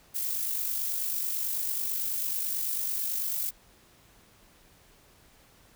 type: noise with amplitude modulation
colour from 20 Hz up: violet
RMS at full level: -29 dBFS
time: 0.14-3.51 s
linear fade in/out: 20 ms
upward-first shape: sine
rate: 49.1 Hz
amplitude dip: 40%
effects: pink hiss -59 dBFS RMS until 5.75 s